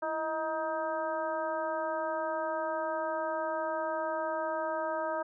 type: harmonic tone with a mistuned harmonic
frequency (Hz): 315.3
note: D#4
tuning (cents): +23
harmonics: 1 / 2 / 3 / 4 / 5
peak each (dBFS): -42 / -33 / -36 / -39 / -41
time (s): 0.02-5.23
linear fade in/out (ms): 10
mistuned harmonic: 1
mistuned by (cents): +86
effects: none